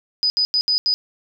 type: tone bursts at uneven times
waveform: sine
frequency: 4978 Hz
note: D#8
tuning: in tune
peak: -15 dBFS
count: 5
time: 0.23-0.3 / 0.37-0.45 / 0.54-0.61 / 0.68-0.78 / 0.86-0.94 s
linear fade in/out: 0 ms
effects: none